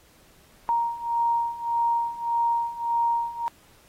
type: beating tone pair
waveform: sine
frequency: 934 / 935.7 Hz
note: A#5 / A#5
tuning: +3 / +6 cents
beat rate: 1.7 Hz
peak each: -27 / -24 dBFS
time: 0.69-3.48 s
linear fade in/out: 0 ms
effects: pink hiss -57 dBFS RMS until 3.88 s + AAC 48 kbps